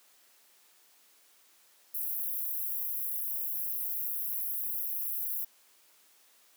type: high-pass noise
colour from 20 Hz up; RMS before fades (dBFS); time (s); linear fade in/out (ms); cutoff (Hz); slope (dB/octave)
white; -34; 1.94-5.45; 10; 11000; 96
effects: white hiss -63 dBFS RMS until 6.56 s + high-pass 300 Hz 12 dB/octave